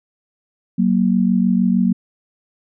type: tone pair together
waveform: sine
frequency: 187.5 / 234 Hz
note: F#3 / A#3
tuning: +23 / +7 cents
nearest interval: major third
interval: 384 cents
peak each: -15 / -16 dBFS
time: 0.78-1.93 s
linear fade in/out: 10 ms
effects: none